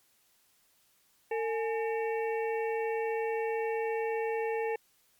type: harmonic tone with a mistuned harmonic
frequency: 451.9 Hz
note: A4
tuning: 46 cents sharp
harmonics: 1 / 2 / 4 / 5 / 6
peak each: -30 / -36 / -42 / -44 / -46 dBFS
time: 1.31-4.76 s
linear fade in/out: 5 ms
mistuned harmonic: 2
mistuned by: -120 cents
effects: white hiss -68 dBFS RMS until 5.19 s + MP3 96 kbps